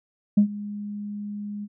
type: tone with ADSR envelope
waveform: sine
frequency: 206.2 Hz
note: G#3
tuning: 12 cents flat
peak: -10 dBFS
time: 0.37-1.68 s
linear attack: 9 ms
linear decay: 92 ms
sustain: -20 dB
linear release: 44 ms
effects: tanh soft clip ceiling -9 dBFS